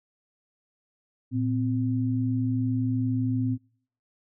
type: tone pair together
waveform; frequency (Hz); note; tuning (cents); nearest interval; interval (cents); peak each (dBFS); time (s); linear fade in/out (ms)
sine; 114.7 / 257.5; A#2 / C4; -28 / -28; octave + major second; 1400; -26; 1.31-3.58; 50
effects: noise-tail reverb RT60 0.6 s tail -26 dB re dry